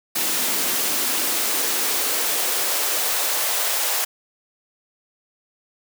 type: noise with high-pass filter sweep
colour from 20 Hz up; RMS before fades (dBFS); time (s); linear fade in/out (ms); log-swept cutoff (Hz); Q
white; -22; 0.15-4.05; 10; 210 to 650; 1.5
effects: none